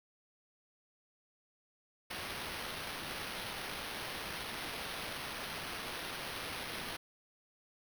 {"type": "noise with sample-and-hold", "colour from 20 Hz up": "white", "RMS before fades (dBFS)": -42, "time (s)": [2.1, 6.97], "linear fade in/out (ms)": 10, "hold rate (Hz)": 7350, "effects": []}